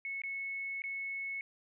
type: tone with dropouts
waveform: sine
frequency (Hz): 2199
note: C#7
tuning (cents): -14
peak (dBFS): -36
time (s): 0.05-1.41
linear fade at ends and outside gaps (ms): 1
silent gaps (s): 0.218-0.236 / 0.82-0.839
effects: none